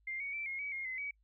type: tone with pitch steps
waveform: sine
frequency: 2103 / 2236 / 2332 / 2151 / 2274 / 2139 / 2045 / 2270 Hz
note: C7 / C#7 / D7 / C7 / C#7 / C7 / C7 / C#7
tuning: +8 / +14 / -13 / +47 / +44 / +38 / -40 / +41 cents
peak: -37 dBFS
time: 0.07-1.11 s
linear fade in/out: 5 ms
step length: 130 ms
effects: noise-tail reverb RT60 0.1 s tail -26 dB re dry + added 52 Hz sine -68 dBFS peak until 1.23 s